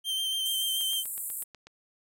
45% pulse tone with vibrato, 3136 Hz, G7, in tune, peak -28 dBFS, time 0.04-1.04 s, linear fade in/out 50 ms, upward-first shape triangle, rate 7 Hz, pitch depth 27 cents each way
white band-pass noise, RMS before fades -36 dBFS, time 0.45-1.44 s, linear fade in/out 10 ms, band 7700 to 15000 Hz, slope 96 dB/octave
click train, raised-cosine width 0.2 ms, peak -30 dBFS, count 8, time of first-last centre 0.81-1.67 s, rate 8.14 Hz
effects none

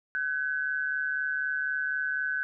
sine tone pair together, 1517.2 / 1661.2 Hz, F#6 / G#6, +43 / 0 cents, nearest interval major second, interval 157 cents, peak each -28 / -34 dBFS, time 0.15-2.43 s, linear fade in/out 0 ms, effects none

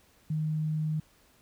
sine tone, 155.1 Hz, D#3, 5 cents flat, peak -27 dBFS, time 0.3-1 s, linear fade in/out 5 ms, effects pink hiss -63 dBFS RMS until 1.41 s

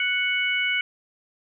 harmonic tone, 740 Hz, F#5, in tune, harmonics 2 / 3 / 4, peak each -28 / -23 / -28 dBFS, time 0-0.81 s, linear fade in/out 2 ms, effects none

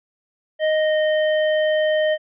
square tone with pitch glide, 622.3 to 618 Hz, D#5 to D#5, 0 to -12 cents, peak -17 dBFS, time 0.59-2.18 s, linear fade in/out 50 ms, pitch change -12 cents, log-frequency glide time 0.75-0.96 s, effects resampled to 8000 Hz

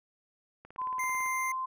click train, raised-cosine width 0.5 ms, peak -34 dBFS, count 12, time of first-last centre 0.65-1.261 s, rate 18 Hz
sine tone with pitch glide, 1021 to 1039.4 Hz, C6 to C6, -43 to -12 cents, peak -31 dBFS, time 0.78-1.66 s, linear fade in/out 10 ms, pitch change +31 cents, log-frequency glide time 1.05-1.52 s
square tone, 2093 Hz, C7, in tune, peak -33 dBFS, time 0.99-1.52 s, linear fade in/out 5 ms
effects none

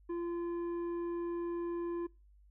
sine tone with tanh clipping, 343.4 Hz, F4, 29 cents flat, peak -36 dBFS, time 0.09-2.07 s, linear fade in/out 10 ms, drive 8 dB, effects noise-tail reverb RT60 0.3 s tail -23 dB re dry + added 50 Hz sine -59 dBFS peak until 2.5 s

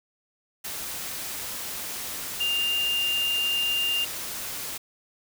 sine tone in noise, 2801 Hz, F7, 4 cents sharp, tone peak -23 dBFS, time 2.4-4.05 s, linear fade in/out 10 ms, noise white, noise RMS -34 dBFS, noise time 0.64-4.78 s, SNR +8 dB, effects none

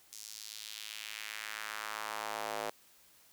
square tone with high-pass filter sweep, 53.8 Hz, A1, 38 cents flat, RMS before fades -42 dBFS, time 0.12-2.7 s, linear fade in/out 5 ms, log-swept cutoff 6200 to 570 Hz, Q 1.6, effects white hiss -63 dBFS RMS until 3.32 s

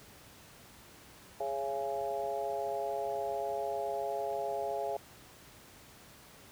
harmonic tone with a mistuned harmonic, 138.59 Hz, C#3, in tune, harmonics 3 / 4 / 5 / 6, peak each -39 / -38 / -36 / -40 dBFS, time 1.4-4.97 s, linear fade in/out 5 ms, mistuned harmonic 5, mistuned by -29 cents, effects pink hiss -55 dBFS RMS until 6.51 s + high-pass 60 Hz 12 dB/octave

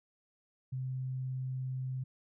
sine tone, 129.8 Hz, C3, 13 cents flat, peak -34 dBFS, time 0.72-2.04 s, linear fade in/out 10 ms, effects none

